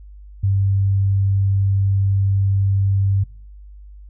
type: tone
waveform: sine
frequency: 98 Hz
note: G2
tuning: in tune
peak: -14 dBFS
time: 0.43-3.24 s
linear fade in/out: 10 ms
effects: noise-tail reverb RT60 0.4 s tail -20 dB re dry + added 50 Hz sine -37 dBFS peak until 4.09 s